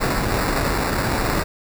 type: noise with sample-and-hold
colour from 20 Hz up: pink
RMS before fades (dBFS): -21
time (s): 0-1.44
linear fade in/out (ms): 20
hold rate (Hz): 3150
effects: none